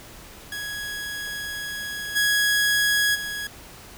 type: tone with level steps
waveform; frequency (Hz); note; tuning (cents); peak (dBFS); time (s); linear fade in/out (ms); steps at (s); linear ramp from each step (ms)
sawtooth; 1665; G#6; +4; -26 / -15 / -25; 0.52-3.47; 2; 2.15 / 3.14; 20
effects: pink hiss -44 dBFS RMS until 3.97 s